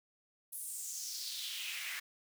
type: noise with high-pass filter sweep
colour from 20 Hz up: pink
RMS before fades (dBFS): -42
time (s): 0.52-2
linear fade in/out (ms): 10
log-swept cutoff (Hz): 11000 to 1800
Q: 3.3
effects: none